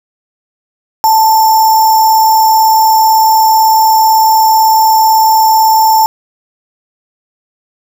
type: tone with sample-and-hold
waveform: sine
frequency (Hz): 882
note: A5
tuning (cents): +4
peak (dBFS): -4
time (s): 1.04-6.06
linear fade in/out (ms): 0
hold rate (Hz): 6300
effects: none